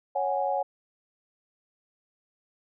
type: chord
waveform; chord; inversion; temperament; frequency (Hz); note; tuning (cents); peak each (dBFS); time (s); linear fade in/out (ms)
sine; C# suspended fourth; none; equal; 554.4 / 740 / 830.6; C#5 / F#5 / G#5; 0 / 0 / 0; -29; 0.15-0.63; 10
effects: none